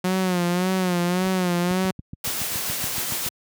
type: tone with vibrato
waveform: sawtooth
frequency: 181 Hz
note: F#3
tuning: 38 cents flat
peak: -16 dBFS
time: 0.04-1.91 s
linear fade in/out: 5 ms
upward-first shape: sine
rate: 1.8 Hz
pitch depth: 69 cents each way
type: noise with exponential growth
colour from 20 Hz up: brown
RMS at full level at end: -33 dBFS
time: 1.08-1.28 s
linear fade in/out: 1 ms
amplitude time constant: 43 ms
type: click train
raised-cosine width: 5 ms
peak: -20 dBFS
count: 12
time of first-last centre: 1.71-3.264 s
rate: 7.08 Hz
type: noise with tremolo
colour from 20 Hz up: white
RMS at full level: -26 dBFS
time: 2.24-3.29 s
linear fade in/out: 5 ms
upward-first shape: sine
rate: 7 Hz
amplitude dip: 25%
effects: high-pass 80 Hz 12 dB/octave